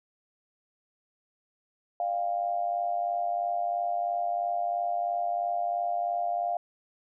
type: tone with amplitude modulation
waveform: sine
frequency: 699 Hz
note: F5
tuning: 1 cent sharp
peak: -23 dBFS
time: 2-6.57 s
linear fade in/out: 2 ms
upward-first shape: sine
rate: 103 Hz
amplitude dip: 70%
effects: none